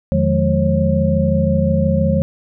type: tone cluster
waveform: sine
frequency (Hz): 84.2 / 153.9 / 179.7 / 213 / 541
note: E2 / D#3 / F3 / G#3 / C#5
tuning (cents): +37 / -19 / +50 / +44 / -42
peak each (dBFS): -19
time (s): 0.12-2.22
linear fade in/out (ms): 0
effects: none